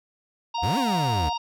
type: harmonic tone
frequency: 932 Hz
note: A#5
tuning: 1 cent flat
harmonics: 1 / 3 / 4 / 5 / 6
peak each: -26 / -36 / -38 / -40 / -42 dBFS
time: 0.54-1.38 s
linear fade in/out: 10 ms
type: tone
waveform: sine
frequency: 720 Hz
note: F#5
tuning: 47 cents flat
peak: -29 dBFS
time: 0.58-1.33 s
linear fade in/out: 5 ms
type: exponential two-way sweep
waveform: 40% pulse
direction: up then down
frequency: 69.3 to 287.6 to 69.3 Hz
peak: -23 dBFS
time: 0.62-1.3 s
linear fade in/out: 20 ms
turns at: 0.78 s
effects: none